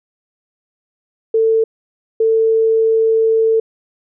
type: tone pair in turn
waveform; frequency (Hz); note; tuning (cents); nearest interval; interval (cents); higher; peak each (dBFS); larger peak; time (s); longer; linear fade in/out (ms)
sine; 446.7 / 446.7; A4 / A4; +26 / +26; unison; 0; neither; -10; neither; 1.34-1.64 / 2.2-3.6; second; 5
effects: none